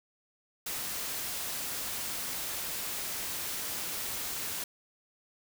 white noise, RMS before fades -36 dBFS, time 0.66-4.64 s, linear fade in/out 5 ms, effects none

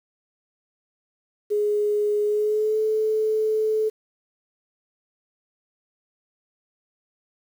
sine tone with pitch glide, 417 to 434.2 Hz, G#4 to A4, +7 to -23 cents, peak -19 dBFS, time 1.5-3.9 s, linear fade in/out 20 ms, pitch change +70 cents, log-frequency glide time 2.24-2.79 s, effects 8-bit

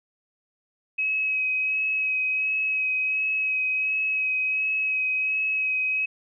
sine tone with vibrato, 2549 Hz, D#7, 41 cents sharp, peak -22 dBFS, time 0.98-6.06 s, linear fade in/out 10 ms, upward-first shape sine, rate 1.4 Hz, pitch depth 16 cents each way, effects none

